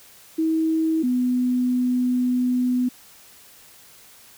sine tone pair in turn, 320.5 / 249.6 Hz, E4 / B3, -49 / +19 cents, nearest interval major third, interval 432 cents, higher first, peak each -18 dBFS, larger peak neither, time 0.38-1.03 / 1.03-2.89 s, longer second, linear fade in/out 10 ms, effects white hiss -49 dBFS RMS until 4.37 s

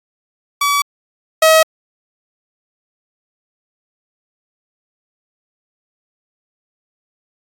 sawtooth tone pair in turn, 1143 / 638 Hz, D6 / D#5, -47 / +43 cents, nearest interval minor seventh, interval 1010 cents, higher first, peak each -9 / -3 dBFS, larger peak second, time 0.61-0.82 / 1.42-1.63 s, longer neither, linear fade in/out 5 ms, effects AAC 48 kbps

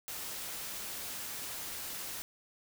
white noise, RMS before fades -41 dBFS, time 0.08-2.22 s, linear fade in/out 0 ms, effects none

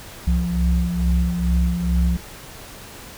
sine tone cluster, 64.4 / 66.7 / 174.6 Hz, C2 / C2 / F3, -27 / +34 / 0 cents, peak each -21 dBFS, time 0.27-2.17 s, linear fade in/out 5 ms, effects pink hiss -39 dBFS RMS until 3.17 s

